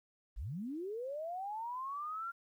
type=linear sweep; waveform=sine; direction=up; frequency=33.59 to 1396.9 Hz; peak=-38 dBFS; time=0.36-2.32 s; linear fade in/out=20 ms; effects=12-bit